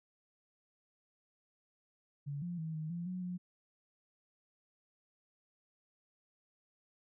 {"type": "tone with pitch steps", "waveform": "sine", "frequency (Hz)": [142.8, 174.5, 160.1, 156.2, 172, 182.7, 179.4], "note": ["D3", "F3", "D#3", "D#3", "F3", "F#3", "F3"], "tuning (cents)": [-48, -1, 50, 7, -26, -22, 47], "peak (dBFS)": -37, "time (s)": [2.26, 3.38], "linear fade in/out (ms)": 20, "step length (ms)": 160, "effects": []}